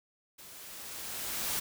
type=noise with level ramp; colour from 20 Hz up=white; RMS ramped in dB=-51 to -32 dBFS; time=0.38-1.6 s; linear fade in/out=10 ms; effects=none